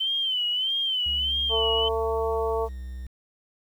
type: tone with vibrato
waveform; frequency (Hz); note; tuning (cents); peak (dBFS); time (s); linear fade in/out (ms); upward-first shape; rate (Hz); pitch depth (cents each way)
sine; 3062; G7; -41; -23; 0-1.89; 10; sine; 1.6; 92
type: tone with pitch glide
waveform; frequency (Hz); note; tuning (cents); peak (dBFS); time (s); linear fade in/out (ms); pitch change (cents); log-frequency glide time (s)
triangle; 69.3 to 63.18; C#2 to B1; 0 to +40; -31; 1.06-3.07; 5; -160; 2.31-2.8
type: harmonic tone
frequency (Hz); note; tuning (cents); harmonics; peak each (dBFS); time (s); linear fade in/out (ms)
224.7; A3; +37; 2 / 3 / 4 / 5; -25 / -31 / -32 / -34; 1.49-2.69; 50
effects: 9-bit

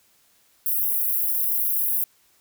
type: high-pass noise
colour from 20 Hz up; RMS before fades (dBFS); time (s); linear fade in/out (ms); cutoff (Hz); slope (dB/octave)
white; -23; 0.66-2.04; 2; 11000; 48
effects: white hiss -61 dBFS RMS until 2.4 s

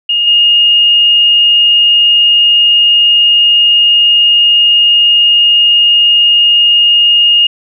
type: tone with level steps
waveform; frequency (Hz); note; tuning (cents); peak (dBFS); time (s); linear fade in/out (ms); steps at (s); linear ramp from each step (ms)
sine; 2847; F7; +33; -8 / -4; 0.09-7.47; 5; 0.27; 5
effects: none

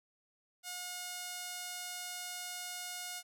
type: tone with band-pass filter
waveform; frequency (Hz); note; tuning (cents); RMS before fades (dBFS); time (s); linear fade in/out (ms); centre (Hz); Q
sawtooth; 720; F#5; -47; -43; 0.63-3.23; 50; 8100; 0.56
effects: none

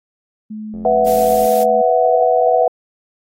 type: tone with pitch glide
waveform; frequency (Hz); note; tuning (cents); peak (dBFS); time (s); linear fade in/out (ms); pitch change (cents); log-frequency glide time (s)
sine; 214.9 to 216.8; A3 to A3; -41 to -25; -25; 0.5-1.82; 10; +16; 1.52-1.63
type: click train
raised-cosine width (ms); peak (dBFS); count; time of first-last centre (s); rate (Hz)
2; -24; 65; 0.74-1.459; 89
type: chord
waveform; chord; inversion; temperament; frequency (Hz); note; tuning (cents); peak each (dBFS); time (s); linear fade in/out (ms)
sine; B suspended fourth; none; equal; 493.9 / 659.3 / 740; B4 / E5 / F#5; 0 / 0 / 0; -15; 0.85-2.68; 2
type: noise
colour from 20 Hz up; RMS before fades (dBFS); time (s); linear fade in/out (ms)
blue; -28; 1.06-1.64; 10
effects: AAC 48 kbps

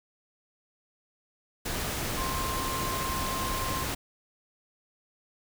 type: tone in noise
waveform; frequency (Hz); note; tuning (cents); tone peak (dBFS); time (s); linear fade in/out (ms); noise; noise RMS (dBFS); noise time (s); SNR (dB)
sine; 1054; C6; +12; -33; 2.17-3.84; 10; pink; -32; 1.65-3.95; -4
effects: none

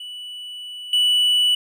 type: tone with level steps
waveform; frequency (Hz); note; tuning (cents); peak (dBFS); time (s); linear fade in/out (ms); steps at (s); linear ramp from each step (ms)
triangle; 2960; F#7; 0; -30 / -13; 0-1.55; 5; 0.93; 2
effects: none

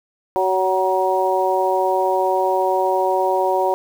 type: harmonic tone with a mistuned harmonic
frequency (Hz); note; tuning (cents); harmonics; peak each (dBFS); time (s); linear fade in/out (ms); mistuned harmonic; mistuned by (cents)
187.4; F#3; +22; 2 / 3 / 4 / 5; -21 / -21 / -21 / -21; 0.36-3.74; 0; 5; +15
effects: 7-bit

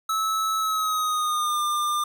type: tone with pitch glide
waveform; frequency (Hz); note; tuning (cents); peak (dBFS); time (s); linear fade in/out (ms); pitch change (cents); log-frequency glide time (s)
square; 1300 to 1199; E6 to D6; -24 to +36; -23; 0.09-2.04; 5; -140; 0.59-1.61
effects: none

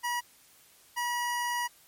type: tone pair in turn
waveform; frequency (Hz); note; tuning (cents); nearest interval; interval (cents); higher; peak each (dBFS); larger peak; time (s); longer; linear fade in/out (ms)
25% pulse; 965 / 965; B5 / B5; -40 / -40; unison; 0; neither; -25; neither; 0.03-0.21 / 0.96-1.68; second; 20
effects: white hiss -59 dBFS RMS until 1.87 s + MP3 64 kbps

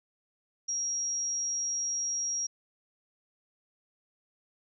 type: tone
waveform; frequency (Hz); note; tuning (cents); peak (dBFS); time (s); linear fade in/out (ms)
sine; 5650; F8; +19; -29; 0.68-2.47; 10
effects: none

